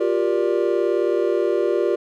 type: chord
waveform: triangle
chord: G minor seventh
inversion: third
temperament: just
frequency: 352.8 / 392 / 470.4 / 588 Hz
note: F4 / G4 / Bb4 / D5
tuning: +18 / 0 / +16 / +2 cents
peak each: -20 / -20 / -22 / -23 dBFS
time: 0-1.96 s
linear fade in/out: 10 ms
effects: none